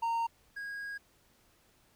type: tone pair in turn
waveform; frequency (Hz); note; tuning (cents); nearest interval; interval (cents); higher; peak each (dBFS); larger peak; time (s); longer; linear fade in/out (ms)
triangle; 922 / 1639.8; A#5 / G#6; -19 / -22; minor seventh; 997; second; -27 / -36; first; 0.02-0.27 / 0.56-0.98; second; 10
effects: pink hiss -67 dBFS RMS until 1.95 s